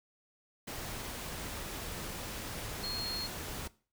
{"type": "tone in noise", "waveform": "sine", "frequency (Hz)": 4267, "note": "C8", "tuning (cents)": 33, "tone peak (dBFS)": -36, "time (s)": [2.83, 3.27], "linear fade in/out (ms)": 10, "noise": "pink", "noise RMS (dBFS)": -41, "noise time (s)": [0.67, 3.68], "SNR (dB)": 2, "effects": ["noise-tail reverb RT60 0.4 s tail -20 dB re dry"]}